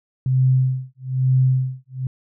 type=tone with tremolo; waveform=sine; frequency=129.9 Hz; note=C3; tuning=12 cents flat; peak=-12 dBFS; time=0.26-2.07 s; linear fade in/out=2 ms; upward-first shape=sine; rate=1.1 Hz; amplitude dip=100%; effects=none